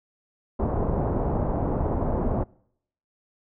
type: low-pass noise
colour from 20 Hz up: pink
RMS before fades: -25 dBFS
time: 0.59-2.44 s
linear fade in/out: 10 ms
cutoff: 880 Hz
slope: 24 dB/octave
effects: noise-tail reverb RT60 0.7 s tail -25 dB re dry